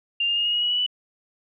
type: tone with pitch steps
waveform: sine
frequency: 2794 / 2818 / 2843 / 2868 / 2893 / 2918 / 2943 / 2969 Hz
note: F7 / F7 / F7 / F7 / F#7 / F#7 / F#7 / F#7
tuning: 0 / +15 / +30 / +45 / -40 / -25 / -10 / +5 cents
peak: -20 dBFS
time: 0.2-0.864 s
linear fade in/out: 5 ms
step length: 83 ms
effects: none